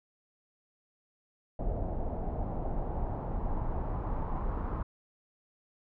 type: noise with low-pass filter sweep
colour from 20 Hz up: brown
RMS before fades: -33 dBFS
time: 1.59-4.83 s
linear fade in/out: 5 ms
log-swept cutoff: 660 to 1100 Hz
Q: 2.8
effects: none